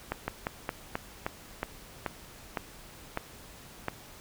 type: slowing click train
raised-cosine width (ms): 0.5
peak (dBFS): -15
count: 11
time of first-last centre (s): 0.12-3.883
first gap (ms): 160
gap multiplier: 1.18
effects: pink hiss -50 dBFS RMS until 4.2 s